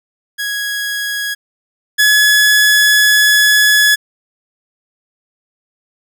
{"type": "tone pair in turn", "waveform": "sawtooth", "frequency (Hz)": [1661.2, 1698.1], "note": ["G#6", "G#6"], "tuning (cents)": [0, 38], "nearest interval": "unison", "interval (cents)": 38, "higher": "second", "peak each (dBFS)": [-14, -4], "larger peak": "second", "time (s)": [[0.38, 1.35], [1.98, 3.96]], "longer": "second", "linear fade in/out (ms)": 20, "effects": []}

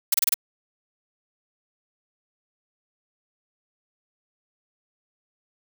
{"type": "noise bursts", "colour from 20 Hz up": "blue", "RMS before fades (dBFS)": -19, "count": 5, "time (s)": [0.12, 0.342], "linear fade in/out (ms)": 5, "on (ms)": 22, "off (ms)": 28, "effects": []}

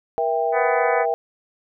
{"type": "chord", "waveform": "sine", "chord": "E diminished", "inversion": "second", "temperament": "just", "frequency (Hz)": [474.7, 659.3, 791.1], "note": ["Bb4", "E5", "G5"], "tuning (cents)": [31, 0, 16], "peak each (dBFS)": -23, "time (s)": [0.18, 1.14], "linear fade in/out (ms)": 0}
{"type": "harmonic tone", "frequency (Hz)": 249.9, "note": "B3", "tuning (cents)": 21, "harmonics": [2, 3, 4, 5, 6, 7, 8, 9], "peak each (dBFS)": [-25, -27, -28, -29, -30, -30, -31, -32], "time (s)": [0.52, 1.06], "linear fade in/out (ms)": 50}
{"effects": []}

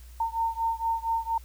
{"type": "beating tone pair", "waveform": "sine", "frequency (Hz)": [909, 913.3], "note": ["A#5", "A#5"], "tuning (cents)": [-44, -36], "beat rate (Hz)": 4.3, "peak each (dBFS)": [-28, -29], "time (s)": [0.2, 1.38], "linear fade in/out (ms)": 5, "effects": ["added 60 Hz sine -44 dBFS peak until 1.44 s", "white hiss -57 dBFS RMS until 1.44 s"]}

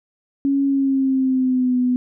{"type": "tone with pitch glide", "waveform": "sine", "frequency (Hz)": [276.9, 249.6], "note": ["C#4", "B3"], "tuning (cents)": [-2, 19], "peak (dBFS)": -15, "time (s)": [0.45, 1.96], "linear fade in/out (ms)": 0, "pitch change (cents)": -179, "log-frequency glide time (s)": [0.65, 1.78], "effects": []}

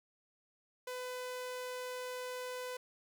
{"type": "tone", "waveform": "sawtooth", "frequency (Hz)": 502, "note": "B4", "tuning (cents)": 28, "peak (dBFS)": -36, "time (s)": [0.87, 2.77], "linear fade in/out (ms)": 5, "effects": []}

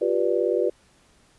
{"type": "chord", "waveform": "sine", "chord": "G dominant seventh", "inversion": "third", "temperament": "just", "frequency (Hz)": [352.8, 392, 490, 588], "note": ["F4", "G4", "B4", "D5"], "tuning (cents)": [18, 0, -14, 2], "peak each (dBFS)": [-25, -25, -24, -27], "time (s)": [0.01, 0.7], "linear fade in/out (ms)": 10, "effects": ["pink hiss -59 dBFS RMS until 1.38 s", "resampled to 24000 Hz"]}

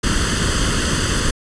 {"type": "noise with comb filter", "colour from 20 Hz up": "pink", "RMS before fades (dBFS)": -18, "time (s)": [0.03, 1.31], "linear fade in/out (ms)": 10, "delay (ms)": 0.64, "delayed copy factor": 0.75, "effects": ["resampled to 22050 Hz"]}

